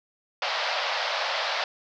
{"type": "band-pass noise", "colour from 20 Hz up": "pink", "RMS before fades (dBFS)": -28, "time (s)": [0.42, 1.64], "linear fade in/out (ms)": 2, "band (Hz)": [560, 5100], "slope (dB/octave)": 48, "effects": []}